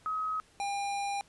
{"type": "tone pair in turn", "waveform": ["sine", "square"], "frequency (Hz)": [1271, 803], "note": ["D#6", "G5"], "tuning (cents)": [36, 41], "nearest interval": "minor sixth", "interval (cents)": 795, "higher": "first", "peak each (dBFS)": [-30, -32], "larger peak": "first", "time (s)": [[0.06, 0.4], [0.6, 1.21]], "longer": "second", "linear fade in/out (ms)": 0, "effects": ["pink hiss -62 dBFS RMS until 1.28 s", "resampled to 24000 Hz"]}